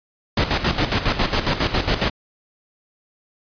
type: noise with tremolo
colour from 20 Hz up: pink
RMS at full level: -18 dBFS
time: 0.37-2.1 s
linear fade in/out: 5 ms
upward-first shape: square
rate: 7.3 Hz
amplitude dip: 65%
effects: resampled to 11025 Hz